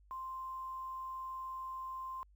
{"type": "tone with quantisation", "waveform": "sine", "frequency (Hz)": 1046.5, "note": "C6", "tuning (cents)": 0, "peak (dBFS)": -40, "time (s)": [0.11, 2.23], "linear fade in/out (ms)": 0, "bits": 11, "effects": ["added 50 Hz sine -61 dBFS peak until 2.35 s"]}